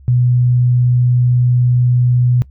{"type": "tone", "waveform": "sine", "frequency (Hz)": 123.47, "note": "B2", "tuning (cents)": 0, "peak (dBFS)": -9, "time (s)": [0.08, 2.42], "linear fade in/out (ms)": 0, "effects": ["noise-tail reverb RT60 0.1 s tail -21 dB re dry", "added 68 Hz sine -38 dBFS peak until 2.5 s"]}